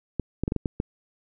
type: clicks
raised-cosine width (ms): 3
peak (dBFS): -12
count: 7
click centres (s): 0.197 / 0.436 / 0.479 / 0.521 / 0.563 / 0.658 / 0.801
effects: none